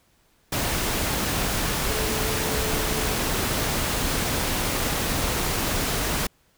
sine tone in noise, 435.2 Hz, A4, 19 cents flat, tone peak -32 dBFS, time 1.89-3.14 s, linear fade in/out 5 ms, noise pink, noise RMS -25 dBFS, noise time 0.52-6.27 s, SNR -10 dB, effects pink hiss -63 dBFS RMS until 6.57 s

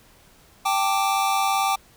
square chord, G suspended second, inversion none, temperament just, 784 / 882 / 1176 Hz, G5 / A5 / D6, 0 / +4 / +2 cents, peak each -23 / -28 / -25 dBFS, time 0.65-1.76 s, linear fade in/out 10 ms, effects pink hiss -54 dBFS RMS until 1.96 s

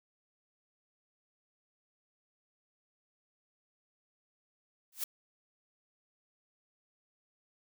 blue noise with exponential growth, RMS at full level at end -30 dBFS, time 4.92-5.04 s, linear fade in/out 5 ms, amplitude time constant 26 ms, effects none

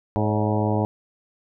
harmonic tone with a mistuned harmonic, 106.1 Hz, G#2, 38 cents sharp, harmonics 1 / 2 / 3 / 4 / 5 / 6 / 7 / 8 / 9, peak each -23 / -26 / -28 / -29 / -30 / -31 / -31 / -32 / -33 dBFS, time 0.16-0.85 s, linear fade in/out 0 ms, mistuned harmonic 5, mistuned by +53 cents, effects none

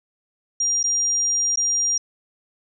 sine tone with dropouts, 5700 Hz, F8, 34 cents sharp, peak -18 dBFS, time 0.6-1.98 s, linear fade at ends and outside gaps 5 ms, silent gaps 0.831-0.839 / 1.559-1.572 s, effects none

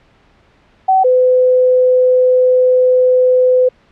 sine tone pair in turn, 760 / 506.3 Hz, F#5 / B4, +46 / +43 cents, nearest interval perfect fifth, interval 703 cents, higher first, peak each -7 dBFS, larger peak neither, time 0.88-1.04 / 1.04-3.69 s, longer second, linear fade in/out 10 ms, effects pink hiss -51 dBFS RMS until 3.91 s + low-pass 3000 Hz 12 dB/octave

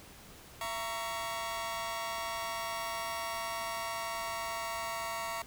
sawtooth chord, A# diminished, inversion second, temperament just, 671.3 / 932.3 / 1118.8 Hz, E5 / A#5 / C#6, +31 / 0 / +16 cents, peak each -36 / -36 / -36 dBFS, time 0.61-5.42 s, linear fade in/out 2 ms, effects pink hiss -53 dBFS RMS until 5.46 s

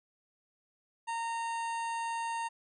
harmonic tone with a mistuned harmonic, 921 Hz, A#5, 21 cents flat, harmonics 1 / 2 / 3 / 4 / 5 / 7 / 8 / 9 / 10, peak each -33 / -44 / -45 / -54 / -55 / -54 / -61 / -59 / -52 dBFS, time 1.07-2.49 s, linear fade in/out 20 ms, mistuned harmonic 10, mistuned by -52 cents, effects none

